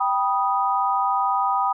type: chord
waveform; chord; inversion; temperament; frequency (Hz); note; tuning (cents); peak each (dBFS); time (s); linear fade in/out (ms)
sine; G augmented; none; equal with one note detuned; 784 / 978.1 / 1244.5; G5 / B5 / D#6; 0 / -17 / 0; -23; 0-1.73; 10
effects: none